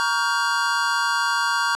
square chord, G half-diminished seventh, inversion first, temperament just, 940.8 / 1128.9 / 1411.2 / 1568 Hz, Bb5 / Db6 / F6 / G6, +16 / +31 / +18 / 0 cents, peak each -26 dBFS, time 0-1.75 s, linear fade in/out 0 ms, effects low-pass 8000 Hz 12 dB/octave

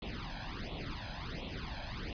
pink noise with flanger, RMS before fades -41 dBFS, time 0.02-2.13 s, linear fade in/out 2 ms, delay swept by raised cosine 0.3 to 1.25 ms, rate 1.4 Hz, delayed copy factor +0.95, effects resampled to 11025 Hz

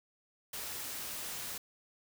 white noise, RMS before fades -41 dBFS, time 0.53-1.58 s, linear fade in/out 5 ms, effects none

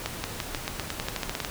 accelerating click train, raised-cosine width 0.2 ms, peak -11 dBFS, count 15, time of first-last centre 0.06-1.448 s, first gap 180 ms, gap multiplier 0.9, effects pink hiss -37 dBFS RMS until 1.5 s

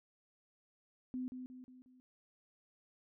sine tone with echo, 254.1 Hz, B3, 49 cents sharp, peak -37 dBFS, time 1.14-1.28 s, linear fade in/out 0 ms, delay 180 ms, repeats 4, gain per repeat -6 dB, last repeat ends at 2 s, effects none

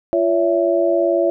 sine tone cluster, 345.4 / 563 / 661 Hz, F4 / C#5 / E5, -19 / +27 / +5 cents, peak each -18 dBFS, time 0.13-1.3 s, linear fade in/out 0 ms, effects none

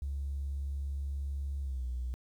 triangle tone with pitch glide, 69.5 to 61.92 Hz, C#2 to B1, +5 to +5 cents, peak -29 dBFS, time 0.02-2.14 s, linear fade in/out 0 ms, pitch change -200 cents, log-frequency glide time 1.61-1.85 s, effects tanh soft clip ceiling -31 dBFS + 11-bit

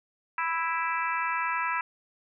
harmonic tone with a mistuned harmonic, 329.6 Hz, E4, in tune, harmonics 3 / 4 / 5 / 6 / 7 / 8, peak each -30 / -32 / -34 / -36 / -37 / -38 dBFS, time 0.38-1.81 s, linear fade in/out 2 ms, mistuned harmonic 7, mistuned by +27 cents, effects none

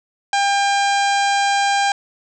harmonic tone with a mistuned harmonic, 800 Hz, G5, 35 cents sharp, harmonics 1 / 2 / 3 / 4 / 5 / 6 / 7 / 8 / 9 / 10, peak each -16 / -22 / -26 / -28 / -30 / -32 / -33 / -34 / -35 / -36 dBFS, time 0.33-1.92 s, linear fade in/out 2 ms, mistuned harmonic 8, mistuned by +20 cents, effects none

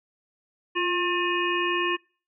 harmonic tone with a mistuned harmonic, 358 Hz, F4, 43 cents sharp, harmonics 1 / 3 / 5 / 7 / 8, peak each -27 / -28 / -30 / -30 / -32 dBFS, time 0.75-1.97 s, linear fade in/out 20 ms, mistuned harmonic 1, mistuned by -43 cents, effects noise-tail reverb RT60 0.4 s tail -26 dB re dry

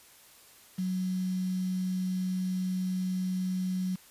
sine tone with quantisation, 185 Hz, F#3, in tune, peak -28 dBFS, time 0.78-3.96 s, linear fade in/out 10 ms, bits 8, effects white hiss -56 dBFS RMS until 4.1 s + resampled to 32000 Hz

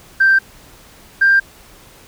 sine tone pair in turn, 1568 / 1588.1 Hz, G6 / G6, 0 / +22 cents, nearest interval unison, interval 22 cents, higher second, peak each -7 dBFS, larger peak neither, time 0.2-0.39 / 1.21-1.4 s, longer neither, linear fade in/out 10 ms, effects tanh soft clip ceiling -4 dBFS + pink hiss -44 dBFS RMS until 2.07 s

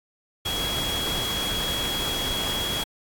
sine tone in noise, 3322 Hz, G#7, in tune, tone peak -27 dBFS, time 0.45-2.84 s, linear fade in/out 10 ms, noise pink, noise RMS -30 dBFS, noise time 0.45-2.84 s, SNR 0 dB, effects AAC 64 kbps

